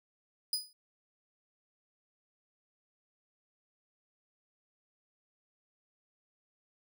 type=tone with exponential decay; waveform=sawtooth; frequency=4967 Hz; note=D#8; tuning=4 cents flat; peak=-24 dBFS; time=0.53-0.73 s; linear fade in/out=2 ms; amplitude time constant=43 ms; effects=none

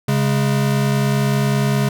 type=tone pair together; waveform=square; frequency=137.67 / 207.7 Hz; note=C#3 / G#3; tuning=-12 / 0 cents; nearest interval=perfect fifth; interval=712 cents; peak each=-17 / -21 dBFS; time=0.08-1.89 s; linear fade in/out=5 ms; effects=none

